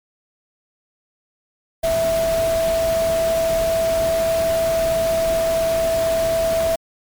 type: tone in noise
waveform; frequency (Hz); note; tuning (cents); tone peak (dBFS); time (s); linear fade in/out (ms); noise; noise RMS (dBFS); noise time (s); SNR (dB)
sine; 658; E5; -3; -16; 1.83-6.76; 10; pink; -28; 1.83-6.76; +9
effects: MP3 96 kbps